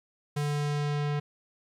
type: tone with low-pass filter sweep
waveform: square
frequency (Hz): 146.5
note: D3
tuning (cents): -4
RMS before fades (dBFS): -29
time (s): 0.36-1.2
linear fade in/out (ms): 10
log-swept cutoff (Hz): 12000 to 3100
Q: 0.79
effects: 11-bit